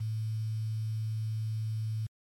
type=tone with quantisation; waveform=sine; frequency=110 Hz; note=A2; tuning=in tune; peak=-30 dBFS; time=0-2.07 s; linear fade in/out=10 ms; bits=9; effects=MP3 64 kbps